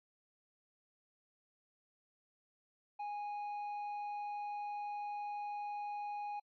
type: tone with tanh clipping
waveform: sine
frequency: 826 Hz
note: G#5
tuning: 10 cents flat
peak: -40 dBFS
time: 2.99-6.4 s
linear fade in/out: 10 ms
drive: 5 dB
effects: AAC 64 kbps